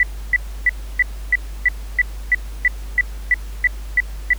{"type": "tone bursts", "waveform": "sine", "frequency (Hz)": 1975.5, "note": "B6", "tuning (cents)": 0, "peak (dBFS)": -10, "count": 14, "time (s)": [0, 4.334], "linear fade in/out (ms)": 2, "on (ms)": 31, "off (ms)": 300, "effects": ["added 50 Hz sine -27 dBFS peak until 4.38 s", "pink hiss -43 dBFS RMS until 4.38 s"]}